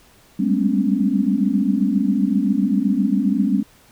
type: tone cluster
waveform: sine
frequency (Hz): 193.3 / 200.9 / 215.5 / 255.7 / 281.6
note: G3 / G3 / A3 / C4 / C#4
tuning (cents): -24 / +43 / -36 / -40 / +27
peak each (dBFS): -22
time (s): 0.39-3.63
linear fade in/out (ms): 10
effects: pink hiss -52 dBFS RMS until 3.91 s